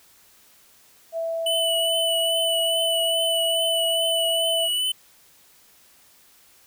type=tone; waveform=sine; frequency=659.3 Hz; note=E5; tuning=in tune; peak=-24 dBFS; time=1.12-4.69 s; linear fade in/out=50 ms
type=tone with vibrato; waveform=square; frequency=2982 Hz; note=F#7; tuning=13 cents sharp; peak=-22 dBFS; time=1.46-4.92 s; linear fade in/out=5 ms; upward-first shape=triangle; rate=2.4 Hz; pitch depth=35 cents each way
effects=white hiss -55 dBFS RMS until 6.66 s